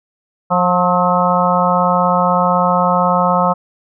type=harmonic tone with a mistuned harmonic; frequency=178.4 Hz; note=F3; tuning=37 cents sharp; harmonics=1 / 3 / 4 / 5 / 6 / 7; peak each=-18 / -18 / -18 / -18 / -18 / -18 dBFS; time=0.5-3.54 s; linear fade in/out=20 ms; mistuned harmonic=7; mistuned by=+48 cents; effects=none